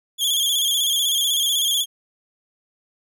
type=tone with vibrato; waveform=sawtooth; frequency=3322 Hz; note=G#7; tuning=in tune; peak=-15 dBFS; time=0.18-1.86 s; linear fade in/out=50 ms; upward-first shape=square; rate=16 Hz; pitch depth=54 cents each way; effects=none